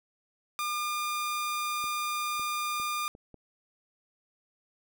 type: tone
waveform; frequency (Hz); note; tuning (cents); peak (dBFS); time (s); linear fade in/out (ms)
sawtooth; 1206; D6; +46; -26; 0.59-3.08; 0
type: clicks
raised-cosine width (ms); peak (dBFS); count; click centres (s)
2; -35; 5; 1.841 / 2.396 / 2.799 / 3.151 / 3.343
effects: none